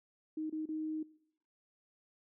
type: tone with dropouts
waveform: sine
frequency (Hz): 312.2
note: D#4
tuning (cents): +6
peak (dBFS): -35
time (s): 0.37-1.03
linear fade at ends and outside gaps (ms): 5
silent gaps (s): 0.498-0.525 / 0.657-0.688
effects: noise-tail reverb RT60 0.7 s tail -21 dB re dry